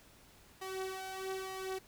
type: tone with flanger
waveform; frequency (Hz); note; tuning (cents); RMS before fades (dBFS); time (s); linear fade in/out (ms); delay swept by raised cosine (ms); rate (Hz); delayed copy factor
sawtooth; 380; F#4; +46; -41; 0.61-1.79; 10; 1.6 to 4; 1.1; +0.65
effects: pink hiss -61 dBFS RMS until 1.87 s